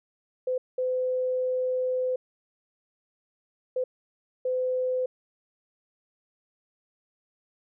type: tone bursts at uneven times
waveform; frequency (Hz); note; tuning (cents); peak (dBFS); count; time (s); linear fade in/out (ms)
sine; 509; C5; -48; -24; 4; 0.47-0.58 / 0.78-2.16 / 3.76-3.84 / 4.45-5.06; 5
effects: none